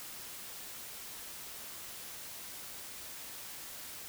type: silence
effects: white hiss -46 dBFS RMS until 4.08 s